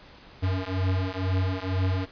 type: beating tone pair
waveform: square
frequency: 92.5 / 94.6 Hz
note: F#2 / F#2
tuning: 0 / +39 cents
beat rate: 2.1 Hz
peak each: -28 dBFS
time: 0.42-2.06 s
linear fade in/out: 20 ms
effects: pink hiss -50 dBFS RMS until 2.11 s + resampled to 11025 Hz